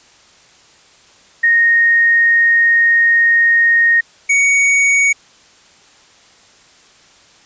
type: tone pair in turn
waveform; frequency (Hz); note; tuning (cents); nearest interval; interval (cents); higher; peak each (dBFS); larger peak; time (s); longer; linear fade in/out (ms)
sine / square; 1858 / 2238; A#6 / C#7; -6 / +16; minor third; 322; second; -8 / -10; first; 1.43-4.01 / 4.29-5.13; first; 10
effects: white hiss -47 dBFS RMS until 7.45 s + resampled to 16000 Hz